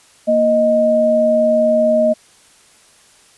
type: tone pair together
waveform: sine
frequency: 233.1 / 622.3 Hz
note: A#3 / D#5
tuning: 0 / 0 cents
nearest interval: octave + perfect fourth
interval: 1700 cents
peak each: -18 / -11 dBFS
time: 0.27-2.14 s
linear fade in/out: 20 ms
effects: white hiss -49 dBFS RMS until 3.37 s + resampled to 24000 Hz